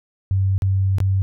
sine tone with dropouts, 96.2 Hz, G2, 32 cents flat, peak -15 dBFS, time 0.31-1.22 s, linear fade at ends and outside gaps 0 ms, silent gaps 0.58-0.621 / 0.984-1.003 s, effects none

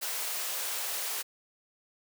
white high-pass noise, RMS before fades -34 dBFS, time 0.01-1.23 s, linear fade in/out 20 ms, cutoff 420 Hz, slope 24 dB/octave, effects none

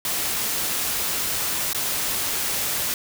white noise with dropouts, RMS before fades -25 dBFS, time 0.05-2.94 s, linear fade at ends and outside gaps 1 ms, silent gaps 1.731-1.747 s, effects none

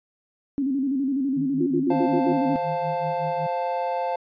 sine tone with vibrato, 270.9 Hz, C#4, 40 cents flat, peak -21 dBFS, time 0.58-2.56 s, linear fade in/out 0 ms, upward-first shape square, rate 12 Hz, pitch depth 72 cents each way
sine tone with tremolo, 156.3 Hz, D#3, 8 cents sharp, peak -29 dBFS, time 1.36-3.47 s, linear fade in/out 10 ms, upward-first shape sine, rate 5.4 Hz, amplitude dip 90%
sine tone bursts, 349.2 Hz, F4, in tune, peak -21 dBFS, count 6, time 1.6-2.33 s, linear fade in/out 10 ms, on 70 ms, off 62 ms
triangle chord, F major, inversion second, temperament equal, 523.3 / 698.5 / 880 Hz, C5 / F5 / A5, 0 / 0 / 0 cents, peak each -26 dBFS, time 1.9-4.16 s, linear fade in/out 5 ms
effects resampled to 11025 Hz

